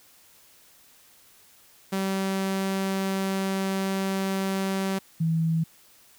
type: tone pair in turn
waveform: sawtooth / sine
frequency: 192.8 / 162.64 Hz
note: G3 / E3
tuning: -28 / -23 cents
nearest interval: minor third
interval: 295 cents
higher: first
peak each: -21 dBFS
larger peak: neither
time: 1.92-4.99 / 5.2-5.64 s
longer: first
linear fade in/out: 10 ms
effects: white hiss -56 dBFS RMS until 6.18 s